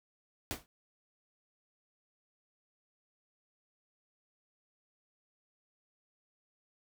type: noise with exponential decay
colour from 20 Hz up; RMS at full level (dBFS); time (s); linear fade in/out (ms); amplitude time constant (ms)
pink; -33; 0.51-0.66; 0; 31
effects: none